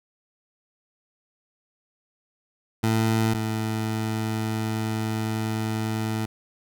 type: tone pair in turn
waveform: 20% pulse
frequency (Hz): 111.5 / 109.96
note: A2 / A2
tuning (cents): +23 / -1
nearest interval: unison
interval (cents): 24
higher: first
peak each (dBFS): -15 / -20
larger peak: first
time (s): 2.83-3.34 / 3.34-6.26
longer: second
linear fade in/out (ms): 10
effects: none